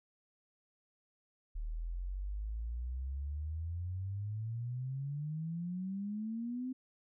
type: exponential sweep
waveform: sine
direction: up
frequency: 37.57 to 260.9 Hz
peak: -36 dBFS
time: 1.55-6.73 s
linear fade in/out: 10 ms
effects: none